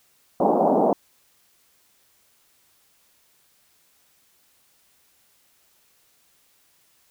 white band-pass noise, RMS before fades -19 dBFS, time 0.4-0.93 s, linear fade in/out 2 ms, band 190 to 870 Hz, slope 48 dB/octave, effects white hiss -62 dBFS RMS until 7.1 s

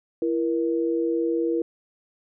sine tone pair together, 334.8 / 473.2 Hz, E4 / A#4, +27 / +26 cents, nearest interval tritone, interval 599 cents, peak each -23 / -25 dBFS, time 0.22-1.62 s, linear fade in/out 2 ms, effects none

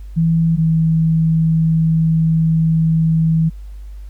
sine tone pair in turn, 164.3 / 161.57 Hz, E3 / E3, -5 / -34 cents, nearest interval unison, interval 29 cents, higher first, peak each -11 dBFS, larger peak neither, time 0.16-0.57 / 0.57-3.5 s, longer second, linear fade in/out 20 ms, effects added 50 Hz sine -29 dBFS peak until 4.09 s + pink hiss -56 dBFS RMS until 4.09 s

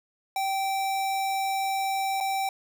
square tone with dropouts, 777 Hz, G5, 16 cents flat, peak -26 dBFS, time 0.36-2.49 s, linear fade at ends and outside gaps 2 ms, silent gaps 2.203-2.208 s, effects none

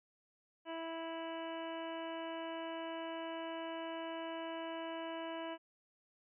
harmonic tone, 328.3 Hz, E4, 7 cents flat, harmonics 1 / 2 / 3 / 4 / 5 / 6 / 7 / 8 / 9, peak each -45 / -44 / -47 / -57 / -53 / -60 / -57 / -60 / -53 dBFS, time 0.65-5.58 s, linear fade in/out 50 ms, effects none

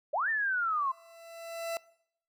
sine linear two-way sweep, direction up then down, 518 to 1820 to 1030 Hz, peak -27 dBFS, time 0.13-0.92 s, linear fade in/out 10 ms, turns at 0.29 s
40% pulse tone with exponential growth, 668 Hz, E5, 23 cents sharp, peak -30 dBFS, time 0.52-1.77 s, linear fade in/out 1 ms, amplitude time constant 270 ms
effects noise-tail reverb RT60 0.7 s tail -22 dB re dry

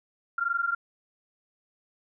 sine tone pair together, 1377.5 / 1400 Hz, F6 / F6, -24 / +4 cents, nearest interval unison, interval 28 cents, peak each -28 dBFS, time 0.38-0.75 s, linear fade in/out 5 ms, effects none

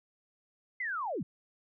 sine linear sweep, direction down, 2095 to 118.1 Hz, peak -32 dBFS, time 0.8-1.23 s, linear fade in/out 5 ms, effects none

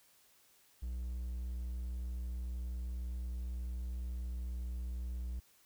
triangle tone, 61 Hz, B1, 21 cents flat, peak -35 dBFS, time 0.82-5.4 s, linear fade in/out 10 ms, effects white hiss -67 dBFS RMS until 5.65 s

